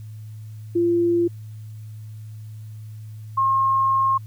sine tone pair in turn, 343.9 / 1073.1 Hz, F4 / C6, -27 / +43 cents, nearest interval octave + minor sixth, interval 1970 cents, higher second, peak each -16 dBFS, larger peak neither, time 0.75-1.28 / 3.37-4.18 s, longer second, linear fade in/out 10 ms, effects added 108 Hz sine -34 dBFS peak until 4.26 s + white hiss -59 dBFS RMS until 4.26 s

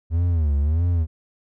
triangle tone with vibrato, 78.8 Hz, D#2, 23 cents sharp, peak -15 dBFS, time 0.1-1.07 s, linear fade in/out 50 ms, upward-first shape sine, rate 1.6 Hz, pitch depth 190 cents each way, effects none

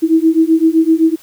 sine beating tone pair, 319.5 / 327.3 Hz, D#4 / E4, +46 / -12 cents, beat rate 7.8 Hz, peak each -11 dBFS, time 0.02-1.16 s, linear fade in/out 20 ms, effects white hiss -44 dBFS RMS until 1.22 s

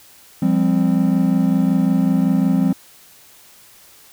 triangle chord, F suspended second, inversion none, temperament equal with one note detuned, 174.61 / 200 / 261.6 Hz, F3 / G3 / C4, 0 / +35 / 0 cents, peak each -16 dBFS, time 0.42-2.73 s, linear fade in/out 5 ms, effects white hiss -47 dBFS RMS until 4.12 s

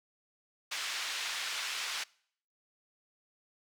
pink band-pass noise, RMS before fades -37 dBFS, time 0.71-2.04 s, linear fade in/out 10 ms, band 1800 to 5500 Hz, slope 12 dB/octave, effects noise-tail reverb RT60 0.6 s tail -24 dB re dry

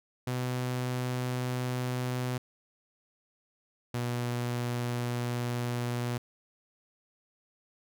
sawtooth tone pair in turn, 125.5 / 121.3 Hz, B2 / B2, +28 / -31 cents, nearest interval minor second, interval 59 cents, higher first, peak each -26 / -26 dBFS, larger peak neither, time 0.27-2.38 / 3.94-6.18 s, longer second, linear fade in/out 5 ms, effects none

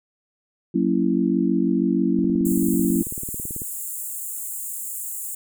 sine chord, F# dominant seventh, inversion none, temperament just, 185 / 231.2 / 277.5 / 333 Hz, F#3 / A#3 / C#4 / E4, 0 / -14 / +2 / +18 cents, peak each -23 dBFS, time 0.74-3.03 s, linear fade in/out 10 ms
click train, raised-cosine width 3 ms, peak -22 dBFS, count 27, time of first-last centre 2.19-3.619 s, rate 18.2 Hz
pink high-pass noise, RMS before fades -31 dBFS, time 2.45-5.35 s, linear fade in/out 5 ms, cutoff 7100 Hz, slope 96 dB/octave
effects none

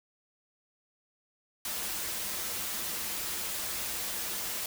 white noise with comb filter, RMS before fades -35 dBFS, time 1.65-4.66 s, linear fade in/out 2 ms, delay 7.3 ms, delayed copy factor -0.5, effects none

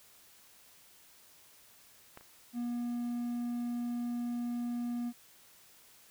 clicks, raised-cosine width 0.5 ms, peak -32 / -41 dBFS, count 2, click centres 2.174 / 2.21 s
triangle tone, 240 Hz, B3, 49 cents flat, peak -31 dBFS, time 2.53-5.13 s, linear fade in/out 50 ms
effects white hiss -60 dBFS RMS until 6.1 s

